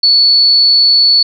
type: tone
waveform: sine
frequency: 4435 Hz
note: C#8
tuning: in tune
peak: -5 dBFS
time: 0.03-1.23 s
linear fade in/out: 5 ms
effects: none